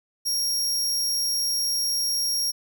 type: tone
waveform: sawtooth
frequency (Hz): 5588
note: F8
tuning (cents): 0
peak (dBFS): -20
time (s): 0.25-2.52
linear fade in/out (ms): 20
effects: none